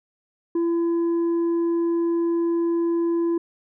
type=tone with tanh clipping; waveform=triangle; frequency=337.5 Hz; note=E4; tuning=41 cents sharp; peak=-20 dBFS; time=0.55-3.38 s; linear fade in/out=5 ms; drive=8 dB; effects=none